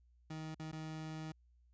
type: tone with dropouts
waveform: 30% pulse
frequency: 157.3 Hz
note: D#3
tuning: 19 cents sharp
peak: -40 dBFS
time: 0.3-1.32 s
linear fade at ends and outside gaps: 5 ms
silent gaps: 0.546-0.595 / 0.716-0.727 s
effects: added 60 Hz sine -65 dBFS peak until 1.73 s + resampled to 16000 Hz